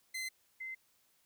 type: tone pair in turn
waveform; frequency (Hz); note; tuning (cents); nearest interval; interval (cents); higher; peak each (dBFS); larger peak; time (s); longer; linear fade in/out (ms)
sawtooth / sine; 2059 / 2067; C7 / C7; -28 / -22; unison; 6; second; -34 / -40; first; 0.14-0.29 / 0.6-0.75; neither; 10
effects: white hiss -72 dBFS RMS until 1.25 s